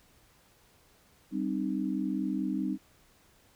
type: chord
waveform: sine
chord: C minor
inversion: second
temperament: equal with one note detuned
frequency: 196 / 261.6 / 306.8 Hz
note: G3 / C4 / Eb4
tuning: 0 / 0 / -24 cents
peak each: -33 / -33 / -33 dBFS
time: 1.31-2.78 s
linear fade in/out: 50 ms
effects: pink hiss -63 dBFS RMS until 3.55 s